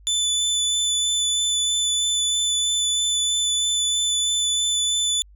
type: tone with vibrato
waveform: 25% pulse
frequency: 3500 Hz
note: A7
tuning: 10 cents flat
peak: -15 dBFS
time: 0.07-5.22 s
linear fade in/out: 0 ms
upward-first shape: sine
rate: 3.1 Hz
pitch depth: 9 cents each way
effects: added 50 Hz sine -46 dBFS peak until 5.35 s